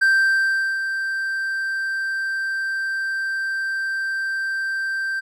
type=tone with ADSR envelope; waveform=triangle; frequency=1568 Hz; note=G6; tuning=in tune; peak=-11 dBFS; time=0.01-5.21 s; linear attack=14 ms; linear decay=760 ms; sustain=-9 dB; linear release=23 ms; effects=none